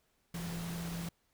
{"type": "tone in noise", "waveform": "sine", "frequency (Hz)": 169.7, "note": "F3", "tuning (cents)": -49, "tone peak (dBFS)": -38, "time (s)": [0.34, 1.09], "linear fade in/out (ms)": 5, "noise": "pink", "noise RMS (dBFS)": -45, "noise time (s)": [0.34, 1.09], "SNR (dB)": 4, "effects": ["pink hiss -75 dBFS RMS until 1.33 s"]}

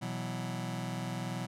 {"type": "chord", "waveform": "sawtooth", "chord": "B suspended fourth", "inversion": "none", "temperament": "just", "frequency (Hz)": [123.47, 164.63, 185.21], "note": ["B2", "E3", "F#3"], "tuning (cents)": [0, -2, 2], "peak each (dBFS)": [-34, -36, -35], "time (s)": [0.01, 1.47], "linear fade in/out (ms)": 20, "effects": ["low-pass 11000 Hz 12 dB/octave"]}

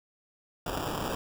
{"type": "noise with sample-and-hold", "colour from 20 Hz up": "white", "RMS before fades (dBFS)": -33, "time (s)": [0.66, 1.15], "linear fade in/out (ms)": 5, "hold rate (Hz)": 2100, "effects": []}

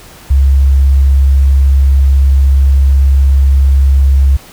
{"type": "tone", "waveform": "sine", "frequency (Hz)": 68.1, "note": "C#2", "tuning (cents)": -30, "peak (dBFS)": -4, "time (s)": [0.3, 4.37], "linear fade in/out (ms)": 10, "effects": ["pink hiss -36 dBFS RMS until 4.52 s"]}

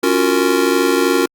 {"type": "chord", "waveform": "square", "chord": "Gb major seventh", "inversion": "second", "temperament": "just", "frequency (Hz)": [277.5, 346.9, 370, 462.5], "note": ["Db4", "F4", "Gb4", "Bb4"], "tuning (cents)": [2, -12, 0, -14], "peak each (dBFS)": -19, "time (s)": [0.03, 1.26], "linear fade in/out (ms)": 5, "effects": ["Opus 48 kbps"]}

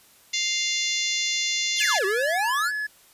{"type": "harmonic tone", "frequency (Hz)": 698.5, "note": "F5", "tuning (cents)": 0, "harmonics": [3, 4, 5, 6, 7, 8, 9, 10], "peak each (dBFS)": [-29, -32, -29, -32, -33, -34, -32, -34], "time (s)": [0.33, 1.99], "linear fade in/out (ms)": 10}
{"type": "exponential two-way sweep", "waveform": "square", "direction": "down then up", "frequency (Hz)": [4186, 370, 1586], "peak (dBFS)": -24, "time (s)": [1.76, 2.72], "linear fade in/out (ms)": 50, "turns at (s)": 2.05}
{"type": "tone", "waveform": "triangle", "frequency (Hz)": 1706, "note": "G#6", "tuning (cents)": 46, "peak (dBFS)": -24, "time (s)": [1.8, 2.87], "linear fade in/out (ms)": 10}
{"effects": ["white hiss -55 dBFS RMS until 3.13 s", "resampled to 32000 Hz"]}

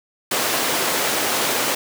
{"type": "high-pass noise", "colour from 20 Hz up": "pink", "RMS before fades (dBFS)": -21, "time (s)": [0.31, 1.75], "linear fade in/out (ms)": 5, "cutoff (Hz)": 340, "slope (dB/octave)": 12, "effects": []}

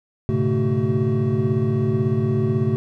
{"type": "tone cluster", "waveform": "triangle", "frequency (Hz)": [107.1, 125.1, 141.4, 221.1, 377.4], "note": ["A2", "B2", "C#3", "A3", "F#4"], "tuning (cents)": [-46, 23, 35, 9, 34], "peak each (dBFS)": -22, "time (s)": [0.29, 2.76], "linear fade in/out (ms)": 0, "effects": []}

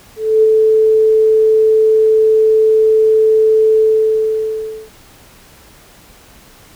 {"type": "tone with ADSR envelope", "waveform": "sine", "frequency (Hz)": 437.5, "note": "A4", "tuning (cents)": -10, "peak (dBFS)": -5, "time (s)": [0.16, 4.9], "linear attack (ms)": 270, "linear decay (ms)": 27, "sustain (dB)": -2, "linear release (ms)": 1100, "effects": ["pink hiss -43 dBFS RMS until 6.75 s"]}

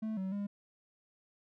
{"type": "tone with pitch steps", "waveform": "triangle", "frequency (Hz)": [218.8, 189.7, 202.4], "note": ["A3", "F#3", "G#3"], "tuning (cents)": [-9, 43, -44], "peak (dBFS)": -32, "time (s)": [0.02, 0.47], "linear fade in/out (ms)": 10, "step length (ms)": 150, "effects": []}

